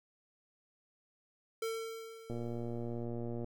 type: tone with exponential decay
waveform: square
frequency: 450.9 Hz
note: A4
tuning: 42 cents sharp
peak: -34 dBFS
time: 1.62-3.05 s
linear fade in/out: 5 ms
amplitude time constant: 310 ms
type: click train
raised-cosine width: 2 ms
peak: -28 dBFS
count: 136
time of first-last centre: 2.3-3.444 s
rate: 118 Hz
effects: none